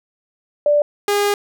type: tone pair in turn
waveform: sine / sawtooth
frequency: 587.3 / 408.4 Hz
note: D5 / G#4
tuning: 0 / -29 cents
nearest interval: tritone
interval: 629 cents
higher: first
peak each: -11 dBFS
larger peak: neither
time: 0.66-0.82 / 1.08-1.34 s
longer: second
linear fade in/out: 2 ms
effects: none